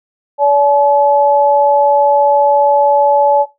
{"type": "tone pair together", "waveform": "sine", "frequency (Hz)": [572, 857], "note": ["D5", "A5"], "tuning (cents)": [-46, -46], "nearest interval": "perfect fifth", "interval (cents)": 700, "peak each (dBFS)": -10, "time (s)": [0.38, 3.46], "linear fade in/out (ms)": 50, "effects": ["noise-tail reverb RT60 0.2 s tail -17 dB re dry"]}